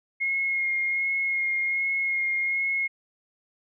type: tone with vibrato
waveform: sine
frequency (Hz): 2152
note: C7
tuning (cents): +48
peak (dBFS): -23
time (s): 0.2-2.88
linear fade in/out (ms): 20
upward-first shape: sine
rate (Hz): 1.3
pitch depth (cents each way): 16
effects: none